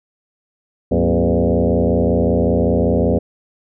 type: tone with frequency modulation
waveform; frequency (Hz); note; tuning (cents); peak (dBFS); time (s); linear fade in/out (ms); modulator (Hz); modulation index
sine; 155.56; D#3; 0; -12; 0.91-3.19; 10; 85.3; 5.2
effects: none